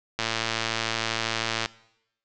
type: click train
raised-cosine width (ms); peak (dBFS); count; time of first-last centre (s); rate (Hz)
0.2; -8; 167; 0.19-1.659; 113
effects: noise-tail reverb RT60 0.8 s tail -20 dB re dry + low-pass 7000 Hz 12 dB/octave